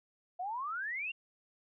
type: exponential sweep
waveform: sine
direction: up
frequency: 695 to 2827 Hz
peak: -35 dBFS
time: 0.39-1.12 s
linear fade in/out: 10 ms
effects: none